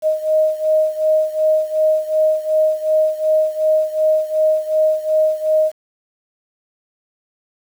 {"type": "beating tone pair", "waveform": "sine", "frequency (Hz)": [622.3, 625], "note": ["D#5", "D#5"], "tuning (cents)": [0, 8], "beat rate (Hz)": 2.7, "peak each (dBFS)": [-15, -18], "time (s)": [0.02, 5.72], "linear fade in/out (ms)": 50, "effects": ["7-bit"]}